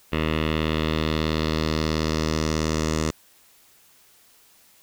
10% pulse tone with low-pass filter sweep, 78.5 Hz, D#2, 16 cents sharp, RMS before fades -24 dBFS, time 0.12-3.11 s, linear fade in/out 10 ms, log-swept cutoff 2800 to 7000 Hz, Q 2.4, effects white hiss -56 dBFS RMS until 4.82 s

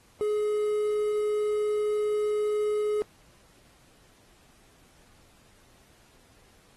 triangle tone with quantisation, 421.3 Hz, G#4, 25 cents sharp, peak -22 dBFS, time 0.21-3.02 s, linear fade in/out 0 ms, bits 8, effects pink hiss -60 dBFS RMS until 6.76 s + AAC 32 kbps

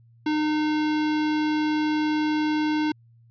square tone, 305.2 Hz, D#4, 33 cents flat, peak -22 dBFS, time 0.26-2.92 s, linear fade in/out 5 ms, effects added 116 Hz sine -52 dBFS peak until 3.3 s + resampled to 11025 Hz

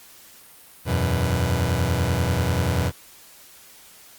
sawtooth chord, E suspended second, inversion none, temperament just, 82.41 / 92.71 / 123.61 Hz, E2 / F#2 / B2, 0 / +4 / +2 cents, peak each -20 dBFS, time 0.85-2.92 s, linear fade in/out 50 ms, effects white hiss -48 dBFS RMS until 4.18 s + Opus 48 kbps

